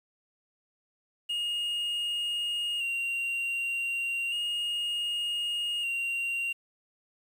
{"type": "tone with vibrato", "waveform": "triangle", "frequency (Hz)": 2809, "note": "F7", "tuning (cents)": 9, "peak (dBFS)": -27, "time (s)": [1.29, 6.53], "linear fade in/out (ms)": 10, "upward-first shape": "square", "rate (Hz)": 0.33, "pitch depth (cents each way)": 29, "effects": ["9-bit"]}